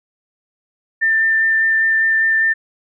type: tone with vibrato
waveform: sine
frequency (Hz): 1790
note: A6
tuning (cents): +29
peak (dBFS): -12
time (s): 1.01-2.54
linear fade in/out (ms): 20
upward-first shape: triangle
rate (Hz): 5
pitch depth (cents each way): 12
effects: none

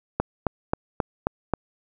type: click train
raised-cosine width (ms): 1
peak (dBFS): -7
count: 6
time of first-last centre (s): 0.2-1.537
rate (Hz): 3.74
effects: none

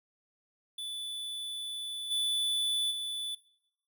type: tone with level steps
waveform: square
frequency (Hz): 3478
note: A7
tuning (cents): -21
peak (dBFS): -37 / -29 / -35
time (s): 0.78-3.35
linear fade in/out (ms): 5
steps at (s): 2.1 / 2.9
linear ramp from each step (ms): 20
effects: noise-tail reverb RT60 0.8 s tail -20 dB re dry

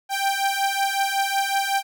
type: beating tone pair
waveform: sawtooth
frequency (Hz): 784 / 789.4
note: G5 / G5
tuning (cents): 0 / +12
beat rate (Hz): 5.4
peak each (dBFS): -20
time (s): 0.09-1.83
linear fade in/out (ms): 50
effects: none

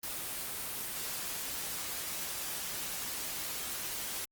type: noise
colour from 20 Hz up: white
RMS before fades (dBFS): -38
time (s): 0.03-4.25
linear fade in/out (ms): 5
effects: Opus 24 kbps

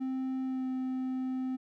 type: tone with pitch glide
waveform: triangle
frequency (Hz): 261.6 to 258.7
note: C4 to C4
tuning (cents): 0 to -19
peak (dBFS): -29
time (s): 0-1.57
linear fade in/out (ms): 20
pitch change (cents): -19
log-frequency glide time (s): 0.44-0.67
effects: none

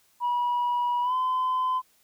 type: tone with pitch glide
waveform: sine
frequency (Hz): 970 to 1021.8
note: B5 to C6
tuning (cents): -31 to -41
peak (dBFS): -21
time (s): 0.2-1.82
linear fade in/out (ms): 50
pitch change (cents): +90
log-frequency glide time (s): 1.02-1.14
effects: tanh soft clip ceiling -21 dBFS + white hiss -64 dBFS RMS until 2.03 s

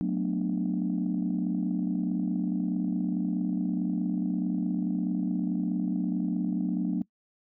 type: chord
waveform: sine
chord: B minor seventh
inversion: second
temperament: just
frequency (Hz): 185.21 / 222.2 / 246.9 / 296.3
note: F#3 / A3 / B3 / D4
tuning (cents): +2 / +17 / 0 / +15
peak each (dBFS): -28 / -32 / -32 / -31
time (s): 0.01-7.02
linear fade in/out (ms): 0
effects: noise-tail reverb RT60 0.1 s tail -23 dB re dry + tanh soft clip ceiling -19 dBFS

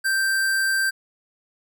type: tone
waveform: square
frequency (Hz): 1568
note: G6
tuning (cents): 0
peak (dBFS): -20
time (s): 0.04-0.91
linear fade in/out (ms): 20
effects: none

